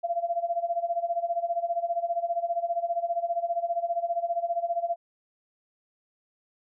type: tone with tremolo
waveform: sine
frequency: 685 Hz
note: F5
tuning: 34 cents flat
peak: -22 dBFS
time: 0.03-4.96 s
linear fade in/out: 20 ms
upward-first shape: sine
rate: 15 Hz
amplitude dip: 85%
effects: none